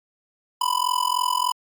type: tone with amplitude modulation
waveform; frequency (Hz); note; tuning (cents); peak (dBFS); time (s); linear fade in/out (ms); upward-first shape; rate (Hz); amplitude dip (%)
square; 996; B5; +14; -17; 0.61-1.52; 5; sine; 43.3; 95
effects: Opus 48 kbps